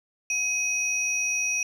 sine tone pair together, 2528 / 5798 Hz, D#7 / F#8, +27 / -36 cents, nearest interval octave + major second, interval 1437 cents, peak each -25 dBFS, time 0.3-1.63 s, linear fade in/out 2 ms, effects tanh soft clip ceiling -19 dBFS

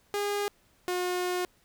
sawtooth tone pair in turn, 408.4 / 360 Hz, G#4 / F#4, -29 / -47 cents, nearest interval major second, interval 218 cents, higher first, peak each -24 dBFS, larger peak neither, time 0.14-0.48 / 0.88-1.45 s, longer second, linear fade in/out 0 ms, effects pink hiss -65 dBFS RMS until 1.64 s

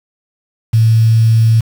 sine tone with quantisation, 112.6 Hz, A2, 40 cents sharp, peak -6 dBFS, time 0.73-1.61 s, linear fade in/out 10 ms, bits 5, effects none

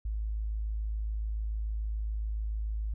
sine tone, 53.5 Hz, A1, 48 cents flat, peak -30 dBFS, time 0.05-2.94 s, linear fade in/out 5 ms, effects none

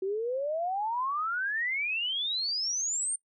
sine exponential sweep, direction up, 371.9 to 9000 Hz, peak -28 dBFS, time 0.02-3.16 s, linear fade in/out 5 ms, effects noise-tail reverb RT60 0.1 s tail -22 dB re dry

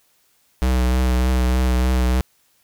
square tone with vibrato, 63 Hz, B1, 35 cents sharp, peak -16 dBFS, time 0.62-2.21 s, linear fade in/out 0 ms, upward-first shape triangle, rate 3.3 Hz, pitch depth 28 cents each way, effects white hiss -61 dBFS RMS until 2.63 s

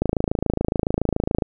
click train, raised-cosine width 2 ms, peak -6 dBFS, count 39, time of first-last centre 0.02-1.422 s, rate 27.1 Hz, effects none

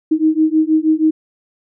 sine beating tone pair, 311.1 / 317.4 Hz, D#4 / D#4, 0 / +35 cents, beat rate 6.3 Hz, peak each -14 dBFS, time 0.11-1.11 s, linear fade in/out 10 ms, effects none

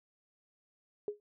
sine tone with exponential decay, 415.3 Hz, G#4, in tune, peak -29 dBFS, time 1.08-1.2 s, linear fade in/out 1 ms, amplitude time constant 24 ms, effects none

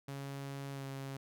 sawtooth tone with pitch glide, 138.59 to 136.21 Hz, C#3 to C#3, 0 to -30 cents, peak -37 dBFS, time 0.08-1.17 s, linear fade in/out 5 ms, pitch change -30 cents, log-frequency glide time 0.72-0.84 s, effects none

